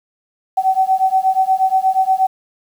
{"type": "beating tone pair", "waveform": "sine", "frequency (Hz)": [756, 764.4], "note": ["F#5", "G5"], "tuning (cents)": [37, -44], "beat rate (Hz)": 8.4, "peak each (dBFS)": -15, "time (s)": [0.57, 2.27], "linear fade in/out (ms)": 10, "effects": ["7-bit"]}